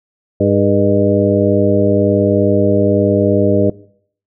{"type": "harmonic tone with a mistuned harmonic", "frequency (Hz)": 101.1, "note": "G#2", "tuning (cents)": -46, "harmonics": [1, 2, 3, 4, 5, 6], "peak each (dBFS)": [-17, -17, -17, -17, -17, -17], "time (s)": [0.4, 3.7], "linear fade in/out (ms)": 5, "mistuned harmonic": 5, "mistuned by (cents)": -66, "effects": ["noise-tail reverb RT60 0.6 s tail -21 dB re dry"]}